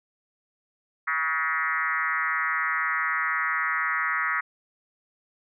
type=tone with frequency modulation; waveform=sine; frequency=1591 Hz; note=G6; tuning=25 cents sharp; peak=-23 dBFS; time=1.07-4.41 s; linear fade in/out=10 ms; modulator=156 Hz; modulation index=3; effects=none